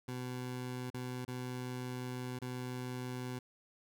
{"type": "tone with dropouts", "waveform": "20% pulse", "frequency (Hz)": 125.8, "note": "B2", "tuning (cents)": 32, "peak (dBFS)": -34, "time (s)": [0.08, 3.39], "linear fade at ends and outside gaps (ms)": 5, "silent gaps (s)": [[0.902, 0.942], [1.25, 1.279], [2.389, 2.417]], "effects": []}